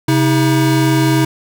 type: tone pair together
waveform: square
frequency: 134.04 / 319.4 Hz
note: C3 / D#4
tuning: +42 / +45 cents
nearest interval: octave + minor third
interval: 1503 cents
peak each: -14 dBFS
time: 0.08-1.25 s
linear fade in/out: 5 ms
effects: none